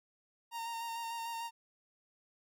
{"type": "tone with vibrato", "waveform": "45% pulse", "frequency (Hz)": 923, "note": "A#5", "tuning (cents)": -17, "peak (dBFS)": -38, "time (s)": [0.51, 1.51], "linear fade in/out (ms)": 50, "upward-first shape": "square", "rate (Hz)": 6.7, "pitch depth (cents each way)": 15, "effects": []}